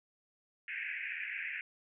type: band-pass noise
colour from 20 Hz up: white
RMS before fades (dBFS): -40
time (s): 0.68-1.61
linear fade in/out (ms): 2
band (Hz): 1600 to 2600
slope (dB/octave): 96
effects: none